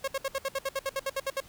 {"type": "tone bursts", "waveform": "sawtooth", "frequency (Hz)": 543, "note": "C#5", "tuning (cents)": -36, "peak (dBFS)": -24, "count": 14, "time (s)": [0.04, 1.404], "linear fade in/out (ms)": 5, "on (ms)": 38, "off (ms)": 64, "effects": ["pink hiss -54 dBFS RMS until 1.48 s"]}